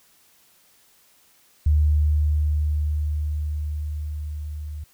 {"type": "tone with level ramp", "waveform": "sine", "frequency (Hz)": 75.3, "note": "D2", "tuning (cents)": 44, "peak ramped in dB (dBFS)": [-14, -30], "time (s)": [1.66, 4.84], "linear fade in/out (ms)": 5, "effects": ["white hiss -58 dBFS RMS until 4.93 s"]}